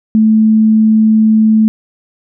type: tone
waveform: sine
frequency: 218.5 Hz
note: A3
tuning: 12 cents flat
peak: -5 dBFS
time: 0.15-1.68 s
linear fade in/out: 0 ms
effects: none